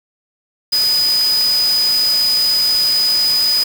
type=tone in noise; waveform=sine; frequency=4978 Hz; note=D#8; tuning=in tune; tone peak=-12 dBFS; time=0.72-3.64 s; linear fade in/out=10 ms; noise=white; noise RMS=-25 dBFS; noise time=0.72-3.64 s; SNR=+10 dB; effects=none